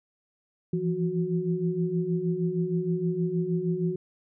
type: tone cluster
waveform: sine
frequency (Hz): 166.1 / 172.5 / 367.8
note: E3 / F3 / F#4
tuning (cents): +13 / -21 / -10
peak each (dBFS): -29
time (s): 0.73-3.96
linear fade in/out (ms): 5
effects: none